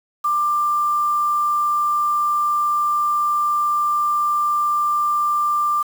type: tone with quantisation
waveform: sine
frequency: 1187 Hz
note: D6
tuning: 18 cents sharp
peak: -16 dBFS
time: 0.24-5.83 s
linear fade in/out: 10 ms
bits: 6
effects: none